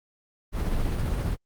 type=noise with tremolo; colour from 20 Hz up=brown; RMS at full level=-25 dBFS; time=0.52-1.37 s; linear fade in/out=50 ms; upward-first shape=sine; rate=15 Hz; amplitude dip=25%; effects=Opus 32 kbps